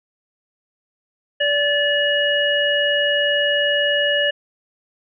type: harmonic tone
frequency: 579 Hz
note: D5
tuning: 25 cents flat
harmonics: 1 / 3 / 5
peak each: -20 / -20 / -20 dBFS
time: 1.4-4.31 s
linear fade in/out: 10 ms
effects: none